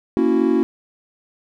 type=chord; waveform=triangle; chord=F# dominant seventh; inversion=first; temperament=equal; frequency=233.1 / 277.2 / 329.6 / 370 Hz; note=A#3 / C#4 / E4 / F#4; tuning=0 / 0 / 0 / 0 cents; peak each=-19 / -18 / -17 / -18 dBFS; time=0.17-0.63 s; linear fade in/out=0 ms; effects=none